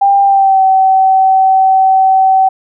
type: tone with pitch glide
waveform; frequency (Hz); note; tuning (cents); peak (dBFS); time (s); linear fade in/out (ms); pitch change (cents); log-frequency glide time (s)
sine; 795 to 763.9; G5 to G5; +24 to -45; -5; 0.01-2.49; 10; -69; 0.23-0.62
effects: none